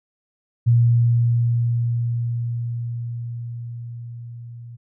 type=tone with level ramp; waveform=sine; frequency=118.3 Hz; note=A#2; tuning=26 cents sharp; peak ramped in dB=-11 to -35 dBFS; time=0.66-4.77 s; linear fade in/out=20 ms; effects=none